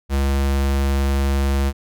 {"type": "tone", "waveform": "square", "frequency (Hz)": 68.8, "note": "C#2", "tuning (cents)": -12, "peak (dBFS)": -17, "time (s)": [0.09, 1.73], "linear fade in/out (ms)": 50, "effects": []}